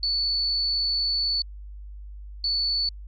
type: tone bursts at uneven times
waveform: sine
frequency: 4462 Hz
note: C#8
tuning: 11 cents sharp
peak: -22 dBFS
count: 2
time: 0.03-1.42 / 2.44-2.89 s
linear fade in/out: 2 ms
effects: added 50 Hz sine -37 dBFS peak until 3.07 s